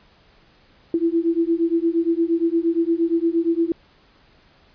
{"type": "beating tone pair", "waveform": "sine", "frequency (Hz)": [329.6, 338.2], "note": ["E4", "E4"], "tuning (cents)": [0, 44], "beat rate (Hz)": 8.6, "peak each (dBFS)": -20, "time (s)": [0.94, 3.72], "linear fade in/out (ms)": 2, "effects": ["pink hiss -55 dBFS RMS until 4.74 s", "resampled to 11025 Hz"]}